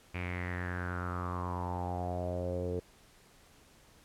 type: tone with low-pass filter sweep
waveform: sawtooth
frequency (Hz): 89.3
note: F2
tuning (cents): +39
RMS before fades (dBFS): -36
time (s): 0.14-2.8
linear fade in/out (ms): 10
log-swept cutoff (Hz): 2400 to 450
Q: 6.7
effects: pink hiss -61 dBFS RMS until 4.04 s + low-pass 12000 Hz 12 dB/octave